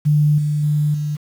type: tone with level steps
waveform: sine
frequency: 149.1 Hz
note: D3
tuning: 27 cents sharp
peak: -11 / -16 / -14 / -19 dBFS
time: 0.05-1.17 s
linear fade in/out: 20 ms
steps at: 0.38 / 0.63 / 0.94 s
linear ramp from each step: 5 ms
effects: 7-bit